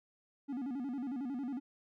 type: tone with vibrato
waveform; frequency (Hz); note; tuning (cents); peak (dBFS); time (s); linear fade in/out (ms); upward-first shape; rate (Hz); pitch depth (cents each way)
triangle; 261.6; C4; 0; -34; 0.48-1.6; 20; square; 11; 130
effects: none